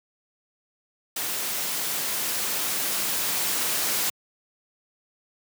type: noise with level ramp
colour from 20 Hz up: white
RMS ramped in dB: -29 to -25 dBFS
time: 1.16-4.1 s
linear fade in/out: 5 ms
effects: high-pass 150 Hz 12 dB/octave